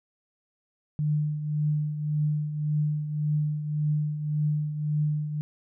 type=tone with tremolo; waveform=sine; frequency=150.4 Hz; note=D3; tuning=42 cents sharp; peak=-21 dBFS; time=0.99-5.41 s; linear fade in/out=0 ms; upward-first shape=triangle; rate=1.8 Hz; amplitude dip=65%; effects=none